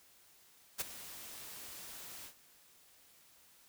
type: noise with ADSR envelope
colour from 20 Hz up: white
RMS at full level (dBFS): -34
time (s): 0.78-2.34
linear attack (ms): 29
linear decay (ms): 16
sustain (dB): -15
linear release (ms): 92
effects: white hiss -64 dBFS RMS until 3.68 s